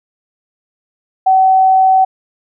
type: tone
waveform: sine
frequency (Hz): 759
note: F#5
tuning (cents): +44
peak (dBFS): -6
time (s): 1.26-2.05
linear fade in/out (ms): 10
effects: none